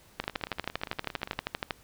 two click trains, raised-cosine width 0.3 ms, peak -13 / -22 dBFS, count 20 / 21, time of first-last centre 0.2-1.708 / 0.24-1.389 s, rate 12.6 / 17.4 Hz, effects pink hiss -58 dBFS RMS until 1.83 s

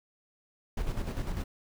brown noise with tremolo, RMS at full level -31 dBFS, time 0.77-1.44 s, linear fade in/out 5 ms, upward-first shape square, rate 10 Hz, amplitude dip 50%, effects none

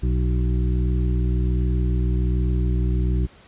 harmonic tone with a mistuned harmonic, 61.3 Hz, B1, 12 cents flat, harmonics 1 / 2 / 3 / 5 / 6, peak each -19 / -25 / -29 / -33 / -35 dBFS, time 0.02-3.27 s, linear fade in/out 20 ms, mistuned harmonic 6, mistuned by +26 cents, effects pink hiss -50 dBFS RMS until 3.47 s + resampled to 8000 Hz

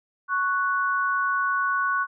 sine tone pair together, 1108.7 / 1479.9 Hz, C#6 / F#6, 0 / 0 cents, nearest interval perfect fourth, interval 500 cents, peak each -24 dBFS, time 0.28-2.07 s, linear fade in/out 50 ms, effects none

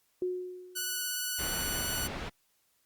sine tone with exponential decay, 363.9 Hz, F#4, 29 cents flat, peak -27 dBFS, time 0.22-1.14 s, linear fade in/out 2 ms, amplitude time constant 200 ms
5% pulse tone with vibrato, 1480 Hz, F#6, in tune, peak -21 dBFS, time 0.75-2.08 s, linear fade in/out 20 ms, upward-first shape sine, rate 17 Hz, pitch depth 13 cents each way
pink low-pass noise, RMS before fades -38 dBFS, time 1.38-2.3 s, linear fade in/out 20 ms, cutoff 3400 Hz, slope 12 dB/octave
effects white hiss -72 dBFS RMS until 2.85 s + Opus 48 kbps

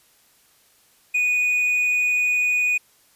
triangle tone, 2472 Hz, D#7, 12 cents flat, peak -16 dBFS, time 1.14-2.78 s, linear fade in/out 10 ms, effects white hiss -58 dBFS RMS until 3.15 s + resampled to 32000 Hz

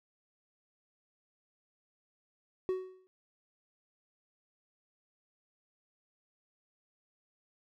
triangle tone with exponential decay, 372.9 Hz, F#4, 14 cents sharp, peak -25 dBFS, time 2.69-3.07 s, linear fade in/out 0 ms, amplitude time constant 82 ms, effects none

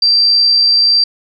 sine tone with amplitude modulation, 4699 Hz, D8, in tune, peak -6 dBFS, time 0.02-1.04 s, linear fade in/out 5 ms, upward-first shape sine, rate 61.4 Hz, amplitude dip 25%, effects none

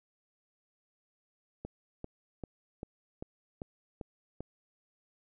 click train, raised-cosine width 2 ms, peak -26 dBFS, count 8, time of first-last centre 1.65-4.406 s, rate 2.54 Hz, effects none

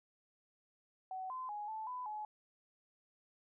sine tone with pitch steps, 752 / 1027 / 833 / 875 / 1000 / 849 Hz, F#5 / C6 / G#5 / A5 / B5 / G#5, +28 / -33 / +5 / -10 / +21 / +38 cents, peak -40 dBFS, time 1.11-2.25 s, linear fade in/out 2 ms, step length 190 ms, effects none

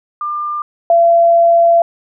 sine tone pair in turn, 1197 / 678.7 Hz, D6 / F5, +33 / -50 cents, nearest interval minor seventh, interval 983 cents, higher first, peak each -17 / -6 dBFS, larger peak second, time 0.21-0.62 / 0.9-1.82 s, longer second, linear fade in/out 2 ms, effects none

